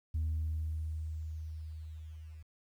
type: tone with level ramp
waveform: sine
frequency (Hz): 78.7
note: D#2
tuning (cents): +20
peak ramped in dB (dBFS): -28 to -46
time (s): 0.14-2.43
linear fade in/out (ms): 10
effects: tanh soft clip ceiling -28 dBFS + 11-bit